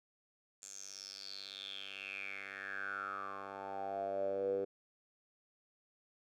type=tone with band-pass filter sweep; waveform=10% pulse; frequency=98 Hz; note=G2; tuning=in tune; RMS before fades=-42 dBFS; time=0.62-4.65 s; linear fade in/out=10 ms; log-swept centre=7200 to 440 Hz; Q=8.8; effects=none